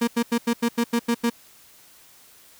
35% pulse tone bursts, 234.8 Hz, A#3, 13 cents sharp, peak -17 dBFS, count 9, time 0.01-1.3 s, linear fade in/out 10 ms, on 66 ms, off 87 ms, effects white hiss -52 dBFS RMS until 2.59 s

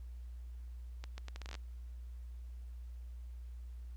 accelerating click train, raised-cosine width 0.2 ms, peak -29 dBFS, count 11, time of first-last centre 1.04-1.552 s, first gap 140 ms, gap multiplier 0.74, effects added 60 Hz sine -44 dBFS peak until 3.96 s + pink hiss -72 dBFS RMS until 3.96 s

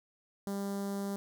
sawtooth tone with notch filter, 198.9 Hz, G3, 25 cents sharp, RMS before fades -36 dBFS, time 0.47-1.16 s, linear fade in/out 0 ms, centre 2500 Hz, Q 0.51, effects none

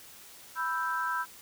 sine chord, E minor, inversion second, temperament equal, 987.8 / 1318.5 / 1568 Hz, B5 / E6 / G6, 0 / 0 / 0 cents, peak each -33 dBFS, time 0.55-1.26 s, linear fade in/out 50 ms, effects white hiss -51 dBFS RMS until 1.41 s

